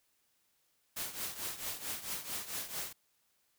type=noise with tremolo; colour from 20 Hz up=white; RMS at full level=-37 dBFS; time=0.96-2.93 s; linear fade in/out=10 ms; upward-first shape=triangle; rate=4.5 Hz; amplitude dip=80%; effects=white hiss -75 dBFS RMS until 3.58 s